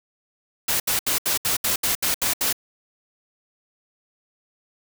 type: noise bursts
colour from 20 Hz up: white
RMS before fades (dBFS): -22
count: 10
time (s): 0.68-2.528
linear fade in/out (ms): 5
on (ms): 120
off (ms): 72
effects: none